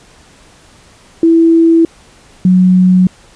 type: tone pair in turn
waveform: sine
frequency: 330 / 183.71 Hz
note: E4 / F#3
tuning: +2 / -12 cents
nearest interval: minor seventh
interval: 1014 cents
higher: first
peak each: -4 dBFS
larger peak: neither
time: 1.23-1.85 / 2.45-3.07 s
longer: neither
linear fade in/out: 2 ms
effects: pink hiss -43 dBFS RMS until 3.35 s + resampled to 22050 Hz

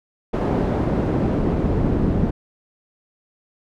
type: noise with band-pass filter sweep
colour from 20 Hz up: brown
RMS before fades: -20 dBFS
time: 0.33-2.31 s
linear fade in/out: 10 ms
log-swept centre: 460 to 230 Hz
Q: 0.74
effects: none

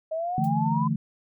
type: exponential sweep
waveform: sine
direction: up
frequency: 627 to 1024 Hz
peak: -26 dBFS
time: 0.11-0.88 s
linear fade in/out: 10 ms
type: chord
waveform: sine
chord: D suspended second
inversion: none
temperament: equal with one note detuned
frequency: 146.83 / 167.21 / 220 Hz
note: D3 / E3 / A3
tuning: 0 / +25 / 0 cents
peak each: -27 dBFS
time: 0.38-0.96 s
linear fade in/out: 2 ms
type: noise with exponential decay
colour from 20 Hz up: blue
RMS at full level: -43 dBFS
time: 0.44-0.54 s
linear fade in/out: 0 ms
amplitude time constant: 20 ms
effects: none

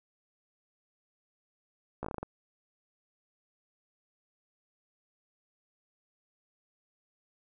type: slowing click train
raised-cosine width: 1 ms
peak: -22 dBFS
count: 8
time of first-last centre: 2.03-2.23 s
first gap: 15 ms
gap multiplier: 1.21
effects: none

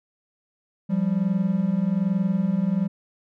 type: tone pair together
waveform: triangle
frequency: 174.81 / 196 Hz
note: F3 / G3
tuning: +2 / 0 cents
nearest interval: major second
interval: 198 cents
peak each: -22 / -20 dBFS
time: 0.89-2.88 s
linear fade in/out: 20 ms
effects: none

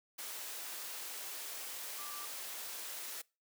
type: tone in noise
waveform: sine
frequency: 1174.7 Hz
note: D6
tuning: in tune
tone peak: -48 dBFS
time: 1.98-2.26 s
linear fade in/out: 10 ms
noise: white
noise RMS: -44 dBFS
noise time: 0.18-3.22 s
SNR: -7 dB
effects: noise-tail reverb RT60 0.3 s tail -24 dB re dry + high-pass 400 Hz 12 dB/octave

